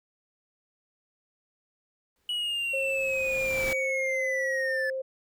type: noise with exponential growth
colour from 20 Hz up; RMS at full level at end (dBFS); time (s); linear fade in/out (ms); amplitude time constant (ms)
pink; -34; 2.16-3.73; 1; 340
type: linear sweep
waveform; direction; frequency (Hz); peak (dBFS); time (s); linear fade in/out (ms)
triangle; down; 2939 to 1728; -26; 2.29-4.9; 2
type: tone with pitch glide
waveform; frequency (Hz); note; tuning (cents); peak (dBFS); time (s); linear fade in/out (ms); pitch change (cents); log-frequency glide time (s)
sine; 539 to 527.6; C#5 to C5; -49 to +14; -29; 2.73-5.02; 10; -37; 2.94-3.29
effects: none